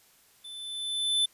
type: tone with level ramp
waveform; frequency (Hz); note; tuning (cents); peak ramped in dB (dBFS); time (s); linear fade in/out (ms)
square; 3520; A7; 0; -42 to -22; 0.44-1.26; 10
effects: white hiss -61 dBFS RMS until 1.33 s + resampled to 32000 Hz